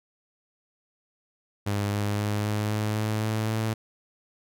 sawtooth tone with pitch steps, 101.9 / 103.08 / 104.28 / 105.49 / 106.72 / 107.96 / 109.21 / 110.48 Hz, G#2 / G#2 / G#2 / G#2 / G#2 / A2 / A2 / A2, -32 / -12 / +8 / +28 / +48 / -32 / -12 / +8 cents, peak -21 dBFS, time 1.66-3.74 s, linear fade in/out 10 ms, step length 260 ms, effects none

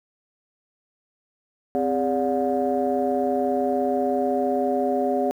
sine tone cluster, 259.6 / 405.7 / 576 / 722 Hz, C4 / G#4 / D5 / F#5, -13 / -41 / -34 / -43 cents, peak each -25 dBFS, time 1.75-5.31 s, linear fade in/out 0 ms, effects tanh soft clip ceiling -11 dBFS + 9-bit

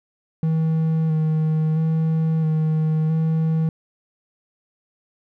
triangle tone with vibrato, 158.6 Hz, D#3, 33 cents sharp, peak -15 dBFS, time 0.43-3.69 s, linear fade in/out 2 ms, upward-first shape square, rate 0.75 Hz, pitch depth 18 cents each way, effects none

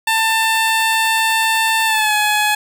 15% pulse tone with pitch glide, 892 to 843.9 Hz, A5 to G#5, +23 to +27 cents, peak -7 dBFS, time 0.07-2.55 s, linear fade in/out 5 ms, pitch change -96 cents, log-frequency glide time 1.85-2.14 s, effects none

